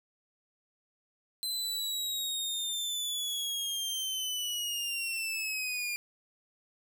sawtooth linear sweep, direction down, 4070 to 2400 Hz, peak -29 dBFS, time 1.43-5.96 s, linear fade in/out 0 ms, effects none

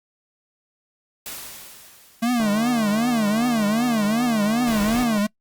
white noise with exponential decay, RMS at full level -32 dBFS, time 1.26-2.97 s, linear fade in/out 2 ms, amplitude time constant 370 ms
square tone with vibrato, 224.8 Hz, A3, 37 cents sharp, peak -19 dBFS, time 2.22-5.27 s, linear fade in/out 10 ms, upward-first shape triangle, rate 2.6 Hz, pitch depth 200 cents each way
click train, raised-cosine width 1 ms, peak -20 dBFS, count 426, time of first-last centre 2.4-5.178 s, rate 153 Hz
pink noise, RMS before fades -31 dBFS, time 4.67-5.04 s, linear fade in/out 5 ms
effects noise-tail reverb RT60 0.1 s tail -24 dB re dry + Opus 48 kbps

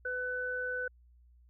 sine tone pair together, 500.6 / 1500 Hz, B4 / F#6, +23 / +23 cents, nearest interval octave + perfect fifth, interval 1900 cents, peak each -38 / -34 dBFS, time 0.05-0.88 s, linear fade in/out 5 ms, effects added 60 Hz sine -58 dBFS peak until 1.49 s

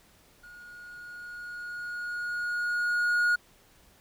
triangle tone with level ramp, 1441 Hz, F#6, 46 cents flat, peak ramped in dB -45 to -19 dBFS, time 0.43-3.36 s, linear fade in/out 10 ms, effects pink hiss -60 dBFS RMS until 4 s

